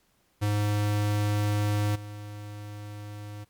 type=tone with level steps; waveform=square; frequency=104 Hz; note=G#2; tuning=3 cents sharp; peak=-24 / -38 dBFS; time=0.41-3.45 s; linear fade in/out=20 ms; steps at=1.95 s; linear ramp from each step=10 ms; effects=pink hiss -68 dBFS RMS until 3.49 s + MP3 96 kbps